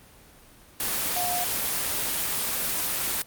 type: tone in noise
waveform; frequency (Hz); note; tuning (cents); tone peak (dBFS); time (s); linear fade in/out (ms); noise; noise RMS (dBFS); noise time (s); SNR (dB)
sine; 714; F5; +38; -28; 1.16-1.44; 2; white; -27; 0.8-3.22; -4
effects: pink hiss -52 dBFS RMS until 3.26 s + Opus 24 kbps